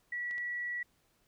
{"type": "tone", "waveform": "sine", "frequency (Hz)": 1940, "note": "B6", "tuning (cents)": -31, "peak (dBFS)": -34, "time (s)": [0.12, 0.83], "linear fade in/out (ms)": 5}
{"type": "clicks", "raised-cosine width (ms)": 0.2, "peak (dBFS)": -35, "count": 2, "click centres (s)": [0.311, 0.381]}
{"effects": ["pink hiss -72 dBFS RMS until 1.27 s"]}